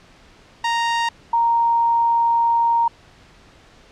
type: tone pair in turn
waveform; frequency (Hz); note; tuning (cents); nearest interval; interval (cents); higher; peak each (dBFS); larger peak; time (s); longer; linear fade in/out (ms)
sawtooth / sine; 931 / 931; A#5 / A#5; -2 / -2; unison; 0; neither; -14; neither; 0.64-1.09 / 1.33-2.88; second; 5
effects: pink hiss -49 dBFS RMS until 3.91 s + low-pass 5000 Hz 12 dB/octave